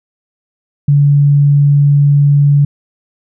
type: tone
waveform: sine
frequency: 143.4 Hz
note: D3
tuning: 41 cents flat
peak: -5 dBFS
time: 0.88-2.65 s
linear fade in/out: 5 ms
effects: none